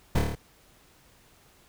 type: noise with echo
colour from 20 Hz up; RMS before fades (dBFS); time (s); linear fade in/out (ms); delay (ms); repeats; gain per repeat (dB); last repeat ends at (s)
brown; -20; 0.15-0.19; 5; 27; 6; -2; 0.352
effects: pink hiss -59 dBFS RMS until 1.68 s